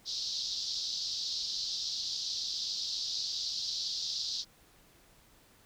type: band-pass noise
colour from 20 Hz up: white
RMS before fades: -36 dBFS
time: 0.05-4.45 s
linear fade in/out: 50 ms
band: 3800 to 5300 Hz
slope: 48 dB/octave
effects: pink hiss -62 dBFS RMS until 5.65 s